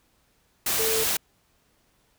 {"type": "tone in noise", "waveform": "sine", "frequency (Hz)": 444.2, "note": "A4", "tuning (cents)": 16, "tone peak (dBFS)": -26, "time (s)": [0.79, 1.04], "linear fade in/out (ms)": 5, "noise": "white", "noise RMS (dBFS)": -25, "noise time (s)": [0.66, 1.17], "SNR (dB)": -4, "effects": ["pink hiss -66 dBFS RMS until 2.18 s"]}